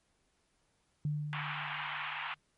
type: tone with exponential decay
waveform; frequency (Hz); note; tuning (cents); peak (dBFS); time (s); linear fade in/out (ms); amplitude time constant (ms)
sine; 149; D3; +25; -29; 1.05-2.39; 2; 290
type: band-pass noise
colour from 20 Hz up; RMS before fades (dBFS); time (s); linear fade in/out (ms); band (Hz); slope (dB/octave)
pink; -39; 1.33-2.34; 0; 830 to 3100; 48
effects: pink hiss -75 dBFS RMS until 2.57 s + MP3 48 kbps